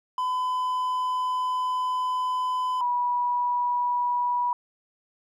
triangle / sine tone pair in turn, 1009 / 975.2 Hz, B5 / B5, +37 / -22 cents, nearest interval minor second, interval 59 cents, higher first, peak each -22 dBFS, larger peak neither, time 0.18-2.81 / 2.81-4.53 s, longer first, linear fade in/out 2 ms, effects none

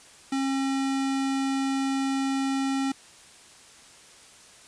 square tone, 270 Hz, C#4, 45 cents flat, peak -25 dBFS, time 0.32-2.92 s, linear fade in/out 5 ms, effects white hiss -51 dBFS RMS until 4.67 s + resampled to 22050 Hz

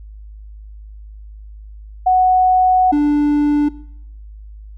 sine / triangle tone pair in turn, 740 / 293.7 Hz, F#5 / D4, 0 / 0 cents, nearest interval octave + major third, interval 1600 cents, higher first, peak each -9 dBFS, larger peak neither, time 2.06-2.92 / 2.92-3.69 s, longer first, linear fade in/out 10 ms, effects noise-tail reverb RT60 0.7 s tail -20 dB re dry + added 52 Hz sine -33 dBFS peak until 4.77 s

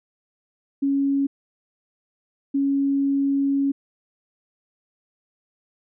sine tone bursts at uneven times, 277.2 Hz, C#4, in tune, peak -18 dBFS, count 2, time 0.82-1.27 / 2.54-3.72 s, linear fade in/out 10 ms, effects none

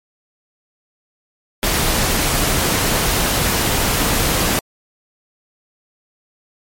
pink noise, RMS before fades -17 dBFS, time 1.63-4.59 s, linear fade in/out 0 ms, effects MP3 64 kbps

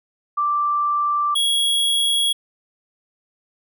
sine / square tone pair in turn, 1174.7 / 3323 Hz, D6 / G#7, 0 / 0 cents, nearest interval octave + tritone, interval 1800 cents, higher second, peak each -17 dBFS, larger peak neither, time 0.37-1.35 / 1.35-2.33 s, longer neither, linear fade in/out 10 ms, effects none

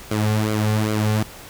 sawtooth tone with flanger, 107.3 Hz, A2, 43 cents flat, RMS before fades -20 dBFS, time 0.11-1.23 s, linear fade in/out 5 ms, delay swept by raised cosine 1.1 to 3.2 ms, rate 2.5 Hz, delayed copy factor -0.7, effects pink hiss -40 dBFS RMS until 1.49 s

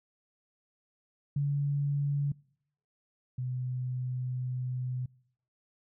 sine tone pair in turn, 142.6 / 126.54 Hz, C#3 / B2, +49 / +43 cents, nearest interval major second, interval 206 cents, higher first, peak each -26 / -31 dBFS, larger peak first, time 1.36-2.32 / 3.38-5.06 s, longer second, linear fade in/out 5 ms, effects noise-tail reverb RT60 0.7 s tail -25 dB re dry

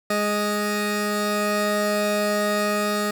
20% pulse tone pair together, 207.7 / 623.5 Hz, G#3 / D#5, 0 / +3 cents, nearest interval octave + perfect fifth, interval 1903 cents, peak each -19 dBFS, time 0.1-3.11 s, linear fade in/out 5 ms, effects none

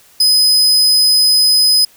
40% pulse tone, 5030 Hz, D#8, 18 cents sharp, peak -7 dBFS, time 0.2-1.85 s, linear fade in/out 5 ms, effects white hiss -47 dBFS RMS until 1.96 s

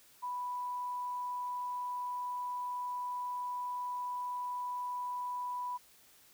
sine tone, 987.8 Hz, B5, in tune, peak -35 dBFS, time 0.22-5.78 s, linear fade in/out 20 ms, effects white hiss -62 dBFS RMS until 6.33 s

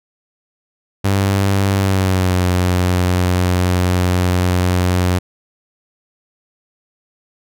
sawtooth tone with pitch glide, 98 to 90.39 Hz, G2 to F#2, 0 to -40 cents, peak -9 dBFS, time 1.04-5.19 s, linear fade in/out 10 ms, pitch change -140 cents, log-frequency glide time 1.76-2.41 s, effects none

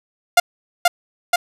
sawtooth tone with echo, 702 Hz, F5, 9 cents sharp, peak -4 dBFS, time 0.37-0.4 s, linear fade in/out 5 ms, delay 480 ms, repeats 2, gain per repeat -2 dB, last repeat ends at 1.36 s, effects resampled to 32000 Hz + 7-bit

